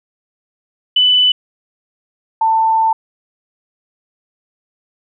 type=tone pair in turn; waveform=sine; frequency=2992 / 891.2 Hz; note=F#7 / A5; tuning=+19 / +22 cents; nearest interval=octave + major sixth; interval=2097 cents; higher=first; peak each=-8 / -10 dBFS; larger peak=first; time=0.96-1.32 / 2.41-2.93 s; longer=second; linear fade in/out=5 ms; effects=none